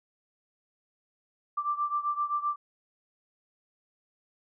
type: beating tone pair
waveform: sine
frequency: 1174.7 / 1182.4 Hz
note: D6 / D6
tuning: 0 / +11 cents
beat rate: 7.7 Hz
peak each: -29 / -32 dBFS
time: 1.57-2.56 s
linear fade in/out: 10 ms
effects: none